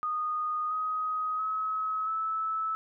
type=tone with pitch steps; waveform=sine; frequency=1234 / 1257.7 / 1282 / 1306.6 Hz; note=D#6 / D#6 / E6 / E6; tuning=-15 / +18 / -49 / -16 cents; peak=-28 dBFS; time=0.03-2.75 s; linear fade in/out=0 ms; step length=680 ms; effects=none

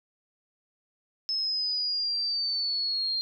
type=exponential sweep; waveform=sine; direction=down; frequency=5220 to 4186 Hz; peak=-26 dBFS; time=1.29-3.21 s; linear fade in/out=0 ms; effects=none

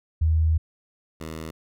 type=tone pair in turn; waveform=sine / 10% pulse; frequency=79.7 / 79.7 Hz; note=D#2 / D#2; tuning=+42 / +42 cents; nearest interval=unison; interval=0 cents; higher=neither; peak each=-17 / -25 dBFS; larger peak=first; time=0.21-0.58 / 1.2-1.51 s; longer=first; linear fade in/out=10 ms; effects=none

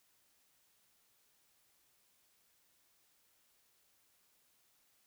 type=silence; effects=white hiss -73 dBFS RMS until 5.06 s

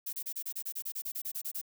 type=noise bursts; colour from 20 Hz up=violet; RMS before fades=-37 dBFS; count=16; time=0.06-1.615 s; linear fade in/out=10 ms; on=70 ms; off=29 ms; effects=none

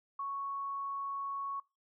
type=tone; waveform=sine; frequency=1108.7 Hz; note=C#6; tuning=in tune; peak=-35 dBFS; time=0.19-1.6 s; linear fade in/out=5 ms; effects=noise-tail reverb RT60 0.3 s tail -25 dB re dry

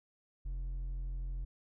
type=tone with hard clipping; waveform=sine; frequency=43.65 Hz; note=F1; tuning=in tune; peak=-37 dBFS; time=0.45-1.45 s; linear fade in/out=10 ms; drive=4 dB; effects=none

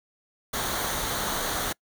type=noise with comb filter; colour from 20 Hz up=pink; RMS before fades=-29 dBFS; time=0.53-1.73 s; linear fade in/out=10 ms; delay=0.39 ms; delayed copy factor=-0.55; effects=noise-tail reverb RT60 0.1 s tail -26 dB re dry

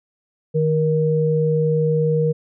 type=tone pair together; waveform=sine; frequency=155.24 / 472.1 Hz; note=D#3 / A#4; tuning=-4 / +22 cents; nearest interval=octave + perfect fifth; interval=1926 cents; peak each=-18 dBFS; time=0.54-2.33 s; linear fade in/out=20 ms; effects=none

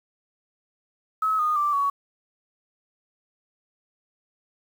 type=tone with pitch steps; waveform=sine; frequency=1286 / 1229.3 / 1175.2 / 1123.4 Hz; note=E6 / D#6 / D6 / C#6; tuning=-43 / -21 / +1 / +23 cents; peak=-20 dBFS; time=1.22-1.9 s; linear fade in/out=5 ms; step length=170 ms; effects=8-bit

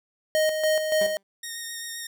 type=tone with tremolo; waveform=square; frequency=622.3 Hz; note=D#5; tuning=in tune; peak=-20 dBFS; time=0.35-1.17 s; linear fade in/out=0 ms; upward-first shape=square; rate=3.5 Hz; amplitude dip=50%
type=tone with exponential decay; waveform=15% pulse; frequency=196.5 Hz; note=G3; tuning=4 cents sharp; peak=-24 dBFS; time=1.01-1.23 s; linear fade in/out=2 ms; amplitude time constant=46 ms
type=tone with vibrato; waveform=10% pulse; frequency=1853 Hz; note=A#6; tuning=11 cents flat; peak=-24 dBFS; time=1.43-2.07 s; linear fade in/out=5 ms; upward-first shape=sine; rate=7.7 Hz; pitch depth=16 cents each way
effects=none

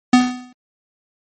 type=tone with exponential decay; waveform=square; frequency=249.6 Hz; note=B3; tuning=19 cents sharp; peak=-6 dBFS; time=0.13-0.53 s; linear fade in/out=5 ms; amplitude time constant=85 ms; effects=MP3 32 kbps

